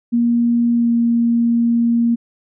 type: tone with pitch glide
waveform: sine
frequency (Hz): 236.4 to 234.2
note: A#3 to A#3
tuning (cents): +24 to +8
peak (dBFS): -12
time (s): 0.12-2.16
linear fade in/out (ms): 20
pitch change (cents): -16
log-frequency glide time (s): 0.74-0.9
effects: none